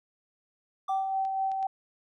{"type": "tone with exponential decay", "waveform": "triangle", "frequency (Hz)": 1174, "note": "D6", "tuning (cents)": -1, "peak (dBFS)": -31, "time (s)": [0.88, 1.25], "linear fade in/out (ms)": 5, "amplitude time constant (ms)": 80}
{"type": "tone with tremolo", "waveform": "sine", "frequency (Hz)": 771, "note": "G5", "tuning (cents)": -29, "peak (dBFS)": -25, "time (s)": [0.89, 1.67], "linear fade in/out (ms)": 5, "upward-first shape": "sine", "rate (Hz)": 4.1, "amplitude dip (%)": 35}
{"type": "clicks", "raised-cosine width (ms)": 0.2, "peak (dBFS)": -33, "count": 3, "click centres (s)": [1.251, 1.517, 1.628]}
{"effects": []}